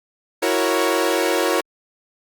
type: chord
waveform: sawtooth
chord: F# dominant seventh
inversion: third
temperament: equal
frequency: 329.6 / 370 / 466.2 / 554.4 Hz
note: E4 / F#4 / A#4 / C#5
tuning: 0 / 0 / 0 / 0 cents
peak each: -19 dBFS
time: 0.42-1.61 s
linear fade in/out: 10 ms
effects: Opus 48 kbps